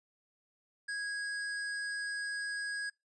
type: tone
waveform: square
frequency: 1651 Hz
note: G#6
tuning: 11 cents flat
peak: -36 dBFS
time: 0.88-2.9 s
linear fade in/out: 10 ms
effects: noise-tail reverb RT60 0.2 s tail -24 dB re dry + resampled to 22050 Hz